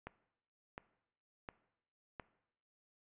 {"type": "click train", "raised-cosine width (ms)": 0.5, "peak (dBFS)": -29, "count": 4, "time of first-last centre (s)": [0.07, 2.198], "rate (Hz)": 1.41, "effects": ["noise-tail reverb RT60 0.8 s tail -18 dB re dry", "resampled to 8000 Hz"]}